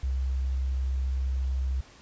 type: tone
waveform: sine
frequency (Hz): 65.6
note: C2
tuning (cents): +5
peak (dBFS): -25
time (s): 0.03-1.81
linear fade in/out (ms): 5
effects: pink hiss -53 dBFS RMS until 2.01 s + resampled to 16000 Hz